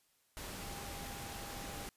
sine tone in noise, 802 Hz, G5, 39 cents sharp, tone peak -51 dBFS, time 0.59-1.86 s, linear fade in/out 0 ms, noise pink, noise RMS -45 dBFS, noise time 0.37-1.89 s, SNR -9 dB, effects white hiss -74 dBFS RMS until 1.96 s + resampled to 32000 Hz

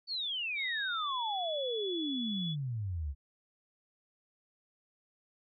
sine exponential sweep, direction down, 4567 to 66.2 Hz, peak -33 dBFS, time 0.07-3.15 s, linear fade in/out 50 ms
sine tone with pitch glide, 3745 to 3414 Hz, A#7 to G#7, +7 to +47 cents, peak -37 dBFS, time 0.55-2.56 s, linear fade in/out 50 ms, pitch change -160 cents, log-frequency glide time 0.86-1.12 s
effects none

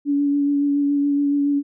sine tone with vibrato, 285.2 Hz, C#4, 49 cents sharp, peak -16 dBFS, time 0.05-1.63 s, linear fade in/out 50 ms, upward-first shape sine, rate 7.1 Hz, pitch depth 15 cents each way, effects none

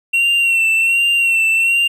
triangle tone with vibrato, 2725 Hz, F7, 43 cents flat, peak -10 dBFS, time 0.13-1.88 s, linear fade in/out 10 ms, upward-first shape sine, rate 1.3 Hz, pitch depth 40 cents each way, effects none

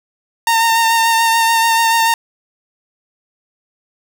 sawtooth tone with vibrato, 913 Hz, A#5, 36 cents flat, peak -7 dBFS, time 0.47-2.14 s, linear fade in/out 2 ms, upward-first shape triangle, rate 6.9 Hz, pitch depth 25 cents each way, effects none

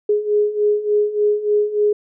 sine beating tone pair, 415.3 / 418.7 Hz, G#4 / G#4, 0 / +14 cents, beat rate 3.4 Hz, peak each -20 / -16 dBFS, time 0.09-1.93 s, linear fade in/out 5 ms, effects none

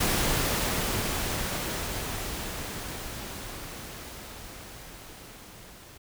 pink noise with level ramp, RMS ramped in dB -25 to -49 dBFS, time 0-5.98 s, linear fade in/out 10 ms, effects none

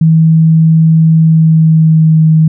sine tone with pitch glide, 161 to 158.33 Hz, E3 to D#3, -41 to +31 cents, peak -3 dBFS, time 0.01-2.48 s, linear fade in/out 5 ms, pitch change -28 cents, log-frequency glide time 1.17-2.24 s, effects none

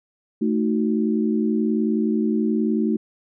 sine chord, D# diminished, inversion second, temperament equal, 220 / 311.1 / 370 Hz, A3 / D#4 / F#4, 0 / 0 / 0 cents, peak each -20 / -24 / -26 dBFS, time 0.41-2.97 s, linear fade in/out 10 ms, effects none

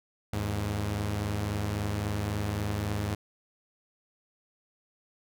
sawtooth tone pair together, 80.24 / 103.83 Hz, E2 / G#2, -46 / 0 cents, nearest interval major third, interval 446 cents, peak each -31 / -26 dBFS, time 0.33-3.15 s, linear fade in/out 5 ms, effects none

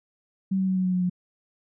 sine tone with pitch steps, 191.4 / 189.42 / 187.46 / 185.52 / 183.6 / 181.7 / 179.82 Hz, G3 / F#3 / F#3 / F#3 / F#3 / F#3 / F#3, -41 / +41 / +23 / +5 / -13 / -31 / -49 cents, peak -21 dBFS, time 0.51-1.098 s, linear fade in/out 10 ms, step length 84 ms, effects none

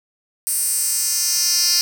10% pulse tone with high-pass filter sweep, 350.5 Hz, F4, 6 cents sharp, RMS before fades -19 dBFS, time 0.47-1.81 s, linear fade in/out 0 ms, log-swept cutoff 9400 to 5000 Hz, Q 2.8, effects none

